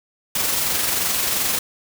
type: noise with amplitude modulation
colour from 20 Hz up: white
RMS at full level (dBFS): -20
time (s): 0.35-1.59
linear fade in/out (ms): 5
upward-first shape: sine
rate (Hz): 22.8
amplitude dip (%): 30
effects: none